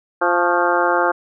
harmonic tone with a mistuned harmonic, 174.61 Hz, F3, in tune, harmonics 2 / 3 / 4 / 5 / 6 / 7 / 8 / 9, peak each -22 / -21 / -22 / -21 / -24 / -24 / -22 / -25 dBFS, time 0.21-1.12 s, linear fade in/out 10 ms, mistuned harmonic 6, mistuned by +71 cents, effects none

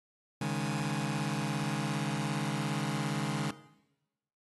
sawtooth chord, C# suspended second, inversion none, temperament just, 138.59 / 155.92 / 207.9 Hz, C#3 / D#3 / G#3, 0 / +4 / +2 cents, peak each -31 dBFS, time 0.41-3.51 s, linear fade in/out 5 ms, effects noise-tail reverb RT60 1.0 s tail -17 dB re dry + AAC 32 kbps

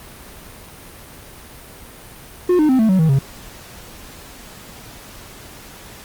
triangle tone with pitch steps, 359 / 305.4 / 259.8 / 221 / 187.99 / 159.92 / 136.04 Hz, F4 / D#4 / C4 / A3 / F#3 / D#3 / C#3, +48 / -32 / -12 / +8 / +28 / +48 / -32 cents, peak -9 dBFS, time 2.49-3.19 s, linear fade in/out 5 ms, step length 100 ms, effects pink hiss -39 dBFS RMS until 6.04 s + Opus 32 kbps

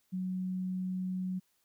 sine tone, 185 Hz, F#3, in tune, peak -32 dBFS, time 0.12-1.4 s, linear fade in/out 20 ms, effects white hiss -74 dBFS RMS until 1.64 s

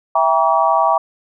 sine chord, E diminished seventh, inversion none, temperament just, 659.3 / 791.1 / 949.3 / 1139.2 Hz, E5 / G5 / Bb5 / Db6, 0 / +16 / +31 / +47 cents, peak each -17 dBFS, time 0.15-0.98 s, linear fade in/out 5 ms, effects none

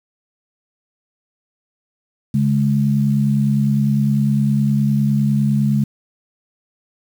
sine tone pair together, 140.16 / 210 Hz, C#3 / G#3, +19 / +19 cents, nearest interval perfect fifth, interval 700 cents, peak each -16 dBFS, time 2.34-5.84 s, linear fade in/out 5 ms, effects 7-bit

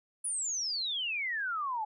sine exponential sweep, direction down, 10130 to 830.6 Hz, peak -31 dBFS, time 0.24-1.85 s, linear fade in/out 10 ms, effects none

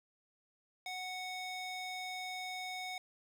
square tone with band-pass filter, 740 Hz, F#5, in tune, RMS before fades -42 dBFS, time 0.86-2.98 s, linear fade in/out 2 ms, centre 3100 Hz, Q 0.8, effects 10-bit

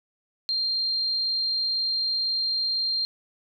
sine tone, 4186 Hz, C8, in tune, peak -23 dBFS, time 0.49-3.05 s, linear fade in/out 0 ms, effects none

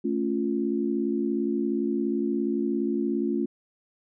sine chord, A augmented, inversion none, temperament equal, 220 / 277.2 / 349.2 Hz, A3 / C#4 / E#4, 0 / 0 / 0 cents, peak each -28 dBFS, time 0.04-3.46 s, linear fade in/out 10 ms, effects none

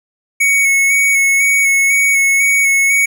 square tone with vibrato, 2217 Hz, C#7, in tune, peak -10 dBFS, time 0.4-3.06 s, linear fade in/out 10 ms, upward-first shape square, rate 2 Hz, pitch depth 17 cents each way, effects none

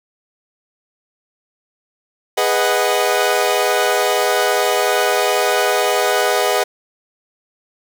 sawtooth chord, G# minor seventh, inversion none, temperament equal with one note detuned, 411.5 / 493.9 / 622.3 / 740 Hz, G#4 / B4 / D#5 / F#5, -16 / 0 / 0 / 0 cents, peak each -16 dBFS, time 2.37-6.64 s, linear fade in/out 10 ms, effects none

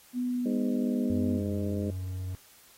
sine tone with vibrato, 246.9 Hz, B3, in tune, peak -27 dBFS, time 0.13-1.41 s, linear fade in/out 50 ms, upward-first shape sine, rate 2.1 Hz, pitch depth 8 cents each way
harmonic tone, 102.1 Hz, G#2, 29 cents flat, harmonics 2 / 3 / 4 / 5 / 6, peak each -32 / -36 / -38 / -40 / -42 dBFS, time 0.45-1.91 s, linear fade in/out 10 ms
triangle tone, 92.5 Hz, F#2, in tune, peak -30 dBFS, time 1.1-2.35 s, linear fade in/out 0 ms
effects white hiss -57 dBFS RMS until 2.77 s + AAC 48 kbps

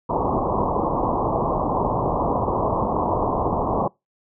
white low-pass noise, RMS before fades -22 dBFS, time 0.09-3.88 s, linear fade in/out 5 ms, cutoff 1100 Hz, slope 96 dB/octave, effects noise-tail reverb RT60 0.2 s tail -24 dB re dry

